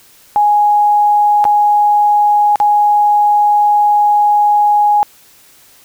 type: tone with dropouts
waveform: sine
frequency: 830.6 Hz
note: G#5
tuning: in tune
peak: -7 dBFS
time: 0.36-5.03 s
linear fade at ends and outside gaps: 0 ms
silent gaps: 1.442-1.452 / 2.558-2.601 s
effects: white hiss -45 dBFS RMS until 5.84 s